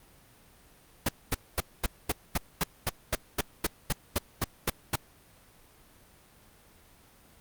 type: noise bursts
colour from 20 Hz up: pink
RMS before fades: -26 dBFS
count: 16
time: 1.06-4.958 s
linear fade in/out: 5 ms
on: 28 ms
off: 230 ms
effects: pink hiss -58 dBFS RMS until 7.4 s + Opus 32 kbps